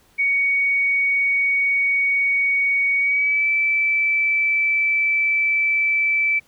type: tone with pitch glide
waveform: sine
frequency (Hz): 2239 to 2318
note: C#7 to D7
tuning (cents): +17 to -23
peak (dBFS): -16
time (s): 0.18-6.4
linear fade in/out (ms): 20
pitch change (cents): +60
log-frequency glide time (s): 2.98-3.48
effects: pink hiss -57 dBFS RMS until 6.47 s